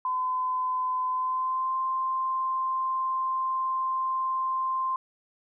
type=tone with pitch glide; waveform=sine; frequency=1019 to 1046.4 Hz; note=C6 to C6; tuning=-46 to 0 cents; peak=-25 dBFS; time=0.05-4.96 s; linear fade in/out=2 ms; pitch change=+46 cents; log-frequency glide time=1.09-1.76 s; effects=none

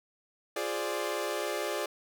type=chord; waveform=sawtooth; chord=D half-diminished seventh; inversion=first; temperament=equal; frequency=349.2 / 415.3 / 523.3 / 587.3 Hz; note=F4 / Ab4 / C5 / D5; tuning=0 / 0 / 0 / 0 cents; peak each=-34 / -32 / -35 / -31 dBFS; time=0.56-1.86 s; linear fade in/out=5 ms; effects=none

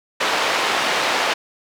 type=band-pass noise; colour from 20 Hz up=pink; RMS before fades=-20 dBFS; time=0.2-1.34 s; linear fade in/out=10 ms; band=580 to 4000 Hz; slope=12 dB/octave; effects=none

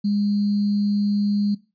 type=tone with sample-and-hold; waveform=sine; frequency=204.6 Hz; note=G#3; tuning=26 cents flat; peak=-18 dBFS; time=0.04-1.55 s; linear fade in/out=10 ms; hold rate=4410 Hz; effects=noise-tail reverb RT60 0.3 s tail -20 dB re dry + resampled to 11025 Hz

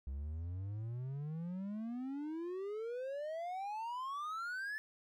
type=exponential sweep; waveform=triangle; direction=up; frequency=65.41 to 1760 Hz; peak=-37 dBFS; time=0.07-4.78 s; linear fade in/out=0 ms; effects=none

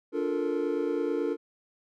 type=chord; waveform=triangle; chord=Bb major seventh; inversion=first; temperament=just; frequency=291.4 / 349.6 / 437 / 466.2 Hz; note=D4 / F4 / A4 / Bb4; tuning=-13 / +2 / -12 / 0 cents; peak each=-30 dBFS; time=0.12-1.37 s; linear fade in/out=50 ms; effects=none

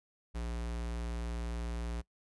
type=tone; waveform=square; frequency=58.27 Hz; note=A#1; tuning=in tune; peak=-36 dBFS; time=0.34-2.02 s; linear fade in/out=20 ms; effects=noise-tail reverb RT60 0.1 s tail -22 dB re dry + resampled to 24000 Hz

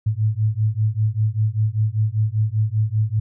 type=beating tone pair; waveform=sine; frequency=105.8 / 110.9 Hz; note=G#2 / A2; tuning=+33 / +14 cents; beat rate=5.1 Hz; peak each=-20 dBFS; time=0.06-3.2 s; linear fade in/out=10 ms; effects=none

